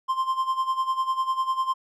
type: tone with tremolo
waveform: triangle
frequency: 1050 Hz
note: C6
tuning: 6 cents sharp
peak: -18 dBFS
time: 0.08-1.74 s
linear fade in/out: 20 ms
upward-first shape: sine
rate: 10 Hz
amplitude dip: 75%
effects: none